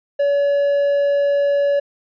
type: tone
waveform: triangle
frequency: 568 Hz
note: C#5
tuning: 42 cents sharp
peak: -12 dBFS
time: 0.19-1.8 s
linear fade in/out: 10 ms
effects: resampled to 11025 Hz